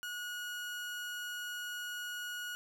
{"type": "tone", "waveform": "30% pulse", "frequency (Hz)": 1452, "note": "F#6", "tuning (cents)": -33, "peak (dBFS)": -36, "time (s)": [0.03, 2.55], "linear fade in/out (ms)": 0, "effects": []}